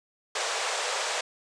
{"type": "band-pass noise", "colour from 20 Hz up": "pink", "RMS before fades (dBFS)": -30, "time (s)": [0.35, 1.21], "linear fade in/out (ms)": 5, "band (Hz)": [460, 8500], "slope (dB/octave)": 48, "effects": []}